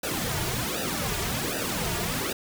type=noise with flanger; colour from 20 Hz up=pink; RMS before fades=-29 dBFS; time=0.03-2.33 s; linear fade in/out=5 ms; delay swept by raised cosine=0.91 to 3.91 ms; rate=1.3 Hz; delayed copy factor=-1; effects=none